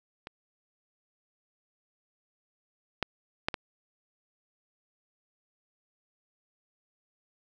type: clicks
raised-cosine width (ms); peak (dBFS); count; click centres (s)
0.3; -24 / -11 / -10 / -16; 4; 0.271 / 3.027 / 3.485 / 3.542
effects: none